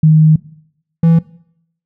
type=tone pair in turn; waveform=sine / triangle; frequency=156.2 / 165.49 Hz; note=D#3 / E3; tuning=+7 / +7 cents; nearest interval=minor second; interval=100 cents; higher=second; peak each=-4 dBFS; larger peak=neither; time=0.03-0.36 / 1.03-1.19 s; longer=first; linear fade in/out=5 ms; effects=noise-tail reverb RT60 0.7 s tail -20 dB re dry